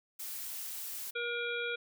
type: noise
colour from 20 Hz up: blue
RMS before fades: -41 dBFS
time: 0.19-1.11 s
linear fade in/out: 10 ms
type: harmonic tone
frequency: 476 Hz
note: A#4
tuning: 36 cents sharp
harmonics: 1 / 3 / 5 / 7 / 8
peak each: -38 / -37 / -39 / -43 / -48 dBFS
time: 1.15-1.76 s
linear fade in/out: 10 ms
effects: none